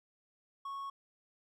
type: tone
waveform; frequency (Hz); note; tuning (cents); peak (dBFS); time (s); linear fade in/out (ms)
triangle; 1104; C#6; -7; -37; 0.65-0.9; 5
effects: none